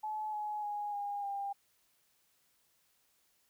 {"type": "tone with pitch steps", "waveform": "sine", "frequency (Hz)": [858, 842.8, 827.8, 813.1, 798.7], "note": ["A5", "G#5", "G#5", "G#5", "G5"], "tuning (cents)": [-44, 25, -6, -37, 32], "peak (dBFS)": -35, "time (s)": [0.03, 1.53], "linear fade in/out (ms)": 10, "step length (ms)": 300, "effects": ["white hiss -73 dBFS RMS until 3.49 s"]}